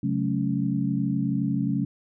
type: tone cluster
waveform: sine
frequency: 136.3 / 183.8 / 215.5 / 278.2 Hz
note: C#3 / F#3 / A3 / C#4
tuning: -29 / -11 / -36 / +6 cents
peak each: -28 dBFS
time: 0.03-1.85 s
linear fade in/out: 5 ms
effects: none